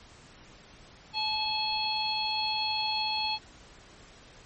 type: harmonic tone with a mistuned harmonic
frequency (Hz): 864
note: A5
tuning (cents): -32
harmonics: 1 / 3 / 4 / 5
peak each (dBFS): -32 / -36 / -35 / -31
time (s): 1.13-3.39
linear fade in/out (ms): 50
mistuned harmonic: 4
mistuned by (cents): -63
effects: pink hiss -53 dBFS RMS until 4.45 s + MP3 32 kbps